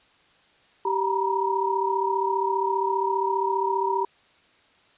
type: tone cluster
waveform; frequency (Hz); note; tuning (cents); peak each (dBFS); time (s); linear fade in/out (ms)
sine; 389.2 / 931 / 966; G4 / A#5 / B5; -12 / -2 / -39; -26; 0.85-4.05; 5
effects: white hiss -59 dBFS RMS until 4.97 s + resampled to 8000 Hz